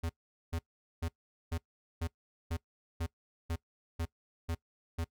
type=tone bursts; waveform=square; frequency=83.1 Hz; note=E2; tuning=15 cents sharp; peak=-33 dBFS; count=11; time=0.03-5.045 s; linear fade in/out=10 ms; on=65 ms; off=430 ms; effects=noise-tail reverb RT60 0.1 s tail -20 dB re dry